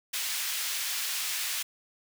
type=high-pass noise; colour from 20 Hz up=pink; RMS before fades=-32 dBFS; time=0.13-1.63 s; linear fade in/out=10 ms; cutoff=2300 Hz; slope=12 dB/octave; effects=none